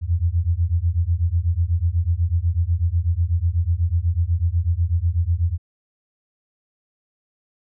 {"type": "beating tone pair", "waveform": "sine", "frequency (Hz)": [81.6, 89.7], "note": ["E2", "F2"], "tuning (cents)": [-17, 47], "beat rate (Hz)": 8.1, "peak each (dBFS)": -20, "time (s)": [0.01, 5.58], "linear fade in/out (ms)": 50, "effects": []}